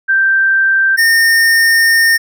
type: tone pair in turn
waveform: sine / square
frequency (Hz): 1568 / 1826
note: G6 / A#6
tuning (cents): 0 / -36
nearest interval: minor third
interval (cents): 264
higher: second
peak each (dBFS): -8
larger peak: neither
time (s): 0.08-0.97 / 0.97-2.18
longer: second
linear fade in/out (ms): 20
effects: none